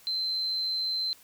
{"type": "tone", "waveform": "sine", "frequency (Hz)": 4093, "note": "C8", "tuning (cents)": -39, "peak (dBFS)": -27, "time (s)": [0.07, 1.13], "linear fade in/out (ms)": 0, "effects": ["white hiss -56 dBFS RMS until 1.23 s"]}